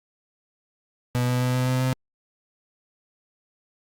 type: tone with pitch steps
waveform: 35% pulse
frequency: 123.47 / 124.62 / 125.77 / 126.94 / 128.12 / 129.31 Hz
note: B2 / B2 / B2 / B2 / C3 / C3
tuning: 0 / +16 / +32 / +48 / -36 / -20 cents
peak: -19 dBFS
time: 1.15-1.93 s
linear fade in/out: 0 ms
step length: 130 ms
effects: Opus 48 kbps